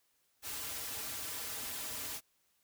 white noise with comb filter, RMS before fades -41 dBFS, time 0.42-2.21 s, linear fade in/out 50 ms, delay 5.5 ms, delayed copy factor -0.95, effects white hiss -75 dBFS RMS until 2.63 s

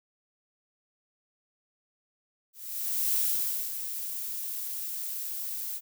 violet noise with ADSR envelope, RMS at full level -26 dBFS, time 2.53-5.81 s, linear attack 630 ms, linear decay 540 ms, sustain -9 dB, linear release 53 ms, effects none

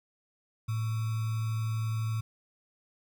sine tone with sample-and-hold, 111 Hz, A2, 16 cents sharp, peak -28 dBFS, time 0.68-2.21 s, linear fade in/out 10 ms, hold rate 1225 Hz, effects none

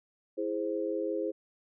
sine chord, E augmented, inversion none, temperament equal, 329.6 / 415.3 / 523.3 Hz, E4 / G#4 / B#4, 0 / 0 / 0 cents, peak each -34 dBFS, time 0.37-1.32 s, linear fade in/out 20 ms, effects none

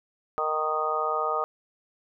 harmonic tone, 155 Hz, D#3, 6 cents flat, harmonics 3 / 4 / 5 / 6 / 7 / 8, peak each -32 / -32 / -32 / -36 / -37 / -27 dBFS, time 0.38-1.44 s, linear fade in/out 0 ms, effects none

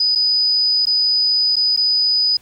sine tone with dropouts, 4978 Hz, D#8, in tune, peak -13 dBFS, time 0-2.37 s, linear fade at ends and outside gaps 5 ms, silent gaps 0.152-0.156 / 0.855-0.868 / 1.558-1.565 / 1.764-1.773 s, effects pink hiss -51 dBFS RMS until 2.41 s

